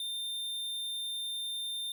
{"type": "tone", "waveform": "square", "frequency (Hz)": 3610, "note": "A7", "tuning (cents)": 44, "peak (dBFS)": -35, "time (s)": [0, 1.92], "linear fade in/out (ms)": 2, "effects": []}